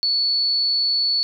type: tone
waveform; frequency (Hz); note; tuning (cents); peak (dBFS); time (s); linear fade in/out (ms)
sine; 4435; C#8; 0; -17; 0.03-1.23; 0
effects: none